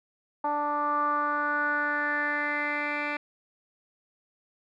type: tone with low-pass filter sweep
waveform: 10% pulse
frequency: 293.7 Hz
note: D4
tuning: in tune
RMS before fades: -28 dBFS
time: 0.44-3.17 s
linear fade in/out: 5 ms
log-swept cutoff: 960 to 2500 Hz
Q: 5.9
effects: none